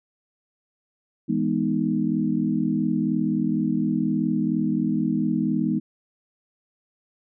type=chord; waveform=sine; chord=E major seventh; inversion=none; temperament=equal; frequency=164.81 / 207.7 / 246.9 / 311.1 Hz; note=E3 / G#3 / B3 / D#4; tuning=0 / 0 / 0 / 0 cents; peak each=-28 / -25 / -25 / -26 dBFS; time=1.28-5.8 s; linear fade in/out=20 ms; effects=none